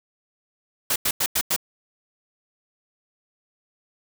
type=noise bursts; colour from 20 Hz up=white; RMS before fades=-22 dBFS; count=5; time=0.9-1.563 s; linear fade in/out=5 ms; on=59 ms; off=92 ms; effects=none